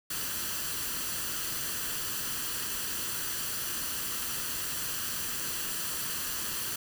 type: noise with comb filter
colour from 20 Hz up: white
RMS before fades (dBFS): -34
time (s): 0.1-6.76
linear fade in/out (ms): 5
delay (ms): 0.67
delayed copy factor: +0.55
effects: none